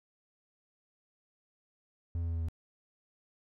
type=tone with pitch steps; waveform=triangle; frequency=84.7 / 83.97 / 83.24 / 82.53 / 81.81 Hz; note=E2 / E2 / E2 / E2 / E2; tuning=+48 / +33 / +17 / +3 / -13 cents; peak=-29 dBFS; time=2.15-2.485 s; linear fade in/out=0 ms; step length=67 ms; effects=none